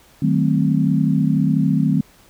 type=chord; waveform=sine; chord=D# diminished seventh; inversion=none; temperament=equal with one note detuned; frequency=155.56 / 189.65 / 220 / 261.6 Hz; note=D#3 / F#3 / A3 / C4; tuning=0 / +43 / 0 / 0 cents; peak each=-18 / -20 / -21 / -20 dBFS; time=0.22-2.01 s; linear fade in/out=5 ms; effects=pink hiss -51 dBFS RMS until 2.29 s